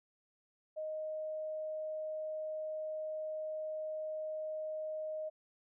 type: tone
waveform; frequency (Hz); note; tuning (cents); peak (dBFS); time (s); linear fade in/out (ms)
sine; 622.3; D#5; 0; -37; 0.76-5.3; 20
effects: none